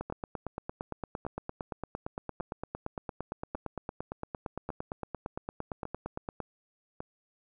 two click trains, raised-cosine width 1 ms, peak -24 / -21 dBFS, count 7 / 57, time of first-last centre 0.1-7.004 / 0.01-6.403 s, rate 0.869 / 8.76 Hz, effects none

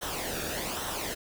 pink noise with flanger, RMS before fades -34 dBFS, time 0.01-1.15 s, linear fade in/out 20 ms, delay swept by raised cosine 0.42 to 0.99 ms, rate 1.2 Hz, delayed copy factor -0.6, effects none

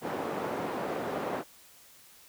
white band-pass noise, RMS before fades -34 dBFS, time 0.01-1.44 s, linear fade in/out 50 ms, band 210 to 730 Hz, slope 12 dB/octave, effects white hiss -56 dBFS RMS until 2.28 s

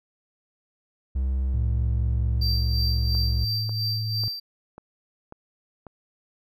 triangle tone with pitch glide, 65.41 to 66.21 Hz, C2 to C2, 0 to +21 cents, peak -20 dBFS, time 1.15-3.45 s, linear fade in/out 10 ms, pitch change +21 cents, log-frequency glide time 2.57-2.76 s
sine tone, 110.2 Hz, A2, 3 cents sharp, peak -26 dBFS, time 1.54-4.28 s, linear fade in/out 0 ms
triangle tone with tremolo, 4687 Hz, D8, 4 cents flat, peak -24 dBFS, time 2.41-4.4 s, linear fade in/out 10 ms, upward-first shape sine, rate 2.9 Hz, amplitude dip 60%
click train, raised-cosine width 1 ms, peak -27 dBFS, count 6, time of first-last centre 3.15-5.867 s, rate 1.84 Hz
effects none

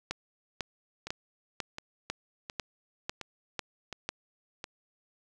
two click trains, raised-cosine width 0.2 ms, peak -21 / -15 dBFS, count 6 / 9, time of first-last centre 1.07-4.641 / 0.11-4.09 s, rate 1.4 / 2.01 Hz, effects none

